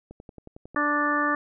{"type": "click train", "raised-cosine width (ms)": 2, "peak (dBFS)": -29, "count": 8, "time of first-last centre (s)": [0.11, 0.746], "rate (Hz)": 11}
{"type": "harmonic tone", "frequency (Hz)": 293.7, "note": "D4", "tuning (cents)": 0, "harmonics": [1, 2, 3, 4, 5, 6], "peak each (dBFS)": [-28, -32, -35, -25, -32, -27], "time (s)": [0.76, 1.35], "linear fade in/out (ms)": 2}
{"effects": []}